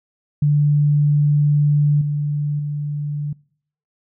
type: tone with level steps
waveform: sine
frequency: 146.83 Hz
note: D3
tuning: in tune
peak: -12 / -18 / -21 dBFS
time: 0.42-3.33 s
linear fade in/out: 5 ms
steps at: 2.01 / 2.59 s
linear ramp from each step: 5 ms
effects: noise-tail reverb RT60 0.6 s tail -25 dB re dry